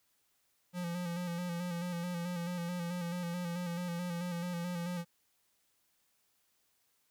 square tone with vibrato, 174.61 Hz, F3, in tune, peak -36 dBFS, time 0.73-5.05 s, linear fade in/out 50 ms, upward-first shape square, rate 4.6 Hz, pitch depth 36 cents each way, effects white hiss -75 dBFS RMS until 7.1 s

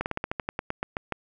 slowing click train, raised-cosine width 0.5 ms, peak -13 dBFS, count 13, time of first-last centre 0.01-1.123 s, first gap 49 ms, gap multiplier 1.11, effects none

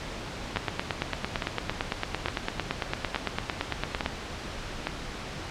two click trains, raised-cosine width 0.3 ms, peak -10 / -11 dBFS, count 32 / 6, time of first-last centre 0.57-4.061 / 0.56-4.87 s, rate 8.88 / 1.16 Hz, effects pink hiss -37 dBFS RMS until 5.5 s + low-pass 5000 Hz 12 dB/octave

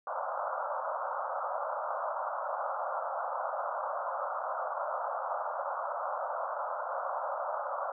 pink band-pass noise, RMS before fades -35 dBFS, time 0.07-7.92 s, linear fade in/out 2 ms, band 540 to 1400 Hz, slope 96 dB/octave, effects none

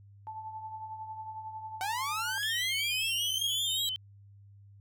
sine tone with tremolo, 876 Hz, A5, 8 cents flat, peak -36 dBFS, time 0.27-2.38 s, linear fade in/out 0 ms, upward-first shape triangle, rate 11 Hz, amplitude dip 60%
sawtooth linear sweep, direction up, 740 to 3935 Hz, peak -28 dBFS, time 1.81-3.89 s, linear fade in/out 0 ms
sine tone with vibrato, 3156 Hz, G7, 11 cents sharp, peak -32 dBFS, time 2.43-3.96 s, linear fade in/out 0 ms, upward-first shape sine, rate 5.2 Hz, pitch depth 68 cents each way
effects added 100 Hz sine -52 dBFS peak until 4.8 s

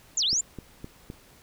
sine linear two-way sweep, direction down then up, 7459 to 2846 to 7459 Hz, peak -22 dBFS, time 0.17-0.41 s, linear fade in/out 5 ms, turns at 0.24 s
click train, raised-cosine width 3 ms, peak -24 dBFS, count 4, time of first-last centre 0.33-1.101 s, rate 3.89 Hz
effects pink hiss -55 dBFS RMS until 1.42 s

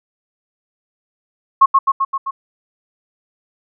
sine tone with echo, 1086 Hz, C#6, 36 cents flat, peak -4 dBFS, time 1.61-1.66 s, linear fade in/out 10 ms, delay 130 ms, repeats 5, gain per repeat -3 dB, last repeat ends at 2.31 s, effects none

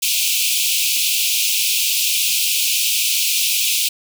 pink high-pass noise, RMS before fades -18 dBFS, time 0.02-3.89 s, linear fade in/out 10 ms, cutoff 2400 Hz, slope 96 dB/octave, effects none

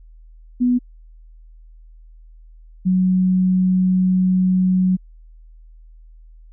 sine tone pair in turn, 246.9 / 184.97 Hz, B3 / F#3, 0 / 0 cents, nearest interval perfect fourth, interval 500 cents, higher first, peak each -13 / -13 dBFS, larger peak neither, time 0.6-0.79 / 2.85-4.97 s, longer second, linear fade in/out 20 ms, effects added 40 Hz sine -41 dBFS peak until 6.52 s

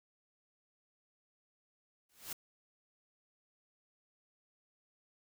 white noise with exponential growth, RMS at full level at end -38 dBFS, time 2.09-2.33 s, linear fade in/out 5 ms, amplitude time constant 52 ms, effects none

